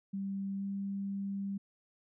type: tone with pitch glide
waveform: sine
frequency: 196 to 197.59 Hz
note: G3 to G3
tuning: 0 to +14 cents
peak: -34 dBFS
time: 0.13-1.58 s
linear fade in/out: 10 ms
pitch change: +14 cents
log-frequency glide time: 0.57-0.63 s
effects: none